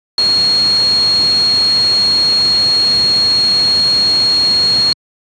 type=tone in noise; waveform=sine; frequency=4293 Hz; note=C8; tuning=44 cents sharp; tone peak=-9 dBFS; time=0.18-4.93 s; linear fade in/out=2 ms; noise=pink; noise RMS=-24 dBFS; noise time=0.18-4.93 s; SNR=+12 dB; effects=high-pass 100 Hz 12 dB/octave + resampled to 22050 Hz